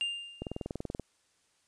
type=tone with exponential decay; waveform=triangle; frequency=2800 Hz; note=F7; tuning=4 cents sharp; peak=-26 dBFS; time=0.01-0.66 s; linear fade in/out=0 ms; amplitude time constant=140 ms
type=click train; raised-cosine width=2 ms; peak=-22 dBFS; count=13; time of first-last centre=0.42-0.997 s; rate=20.8 Hz
effects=white hiss -71 dBFS RMS until 1.67 s + resampled to 22050 Hz